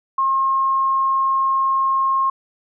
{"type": "tone", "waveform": "sine", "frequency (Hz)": 1073, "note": "C6", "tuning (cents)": 43, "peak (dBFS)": -15, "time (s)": [0.18, 2.3], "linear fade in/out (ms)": 5, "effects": []}